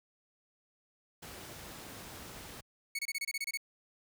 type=noise; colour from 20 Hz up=pink; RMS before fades=-47 dBFS; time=1.22-2.61 s; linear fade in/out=10 ms
type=tone bursts; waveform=sawtooth; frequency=2217 Hz; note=C#7; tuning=in tune; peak=-30 dBFS; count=10; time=2.95-3.574 s; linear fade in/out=5 ms; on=39 ms; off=26 ms
effects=high-pass 60 Hz 12 dB/octave